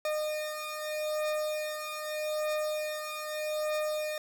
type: beating tone pair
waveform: 40% pulse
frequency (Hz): 610 / 610.81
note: D#5 / D#5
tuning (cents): -34 / -32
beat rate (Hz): 0.81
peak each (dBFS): -35 / -32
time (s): 0.05-4.18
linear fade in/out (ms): 2
effects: 9-bit